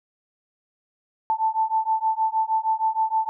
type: beating tone pair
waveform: sine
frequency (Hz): 880 / 886.4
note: A5 / A5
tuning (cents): 0 / +13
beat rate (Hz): 6.4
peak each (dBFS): -23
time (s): 1.3-3.29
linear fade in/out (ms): 0
effects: none